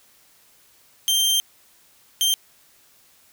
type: tone bursts at uneven times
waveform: sawtooth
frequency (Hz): 3155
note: G7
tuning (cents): +10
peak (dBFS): -14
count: 2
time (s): 1.08-1.4 / 2.21-2.34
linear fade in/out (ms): 0
effects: white hiss -56 dBFS RMS until 3.32 s